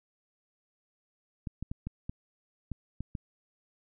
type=clicks; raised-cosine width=5 ms; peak=-23 dBFS; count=8; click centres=1.472 / 1.626 / 1.715 / 1.87 / 2.095 / 2.717 / 3.006 / 3.152 s; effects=none